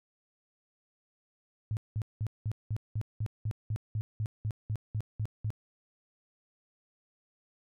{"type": "tone bursts", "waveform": "sine", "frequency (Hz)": 107.6, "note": "A2", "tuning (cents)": -38, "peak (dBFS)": -29, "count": 16, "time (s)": [1.71, 5.504], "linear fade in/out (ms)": 0, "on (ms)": 59, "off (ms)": 190, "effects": []}